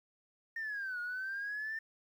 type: linear two-way sweep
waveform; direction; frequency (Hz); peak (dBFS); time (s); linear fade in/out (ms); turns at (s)
sine; down then up; 1838 to 1431 to 1800; -35; 0.56-1.79; 5; 1
effects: tanh soft clip ceiling -33 dBFS + 11-bit